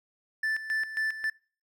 triangle tone with tremolo, 1760 Hz, A6, in tune, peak -24 dBFS, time 0.43-1.3 s, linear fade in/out 5 ms, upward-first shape square, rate 3.7 Hz, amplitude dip 70%, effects noise-tail reverb RT60 0.4 s tail -24 dB re dry

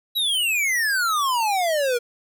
square exponential sweep, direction down, 3951 to 466.2 Hz, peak -20 dBFS, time 0.15-1.99 s, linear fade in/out 20 ms, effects none

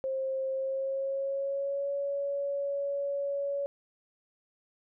sine tone with pitch glide, 531 to 562.3 Hz, C5 to C#5, +25 to +25 cents, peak -29 dBFS, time 0.04-3.66 s, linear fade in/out 0 ms, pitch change +100 cents, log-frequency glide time 0.51-1.92 s, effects none

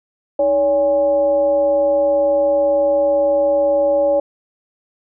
sine tone with frequency modulation, 567 Hz, C#5, 39 cents sharp, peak -12 dBFS, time 0.39-4.2 s, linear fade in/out 5 ms, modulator 252 Hz, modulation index 0.43, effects none

